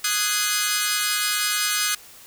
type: chord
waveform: 10% pulse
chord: Ab dominant seventh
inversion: second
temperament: equal with one note detuned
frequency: 1244.5 / 1480 / 1661.2 / 2074 Hz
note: Eb6 / Gb6 / Ab6 / C7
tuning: 0 / 0 / 0 / -16 cents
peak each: -18 dBFS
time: 0.04-1.95 s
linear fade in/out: 5 ms
effects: white hiss -46 dBFS RMS until 2.26 s